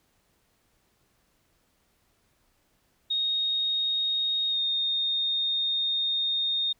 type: tone with pitch glide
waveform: sine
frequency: 3729 to 3680 Hz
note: A#7 to A#7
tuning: 0 to -23 cents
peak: -24 dBFS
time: 3.1-6.73 s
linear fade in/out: 10 ms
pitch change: -23 cents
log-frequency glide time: 4.49-4.58 s
effects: pink hiss -69 dBFS RMS until 6.79 s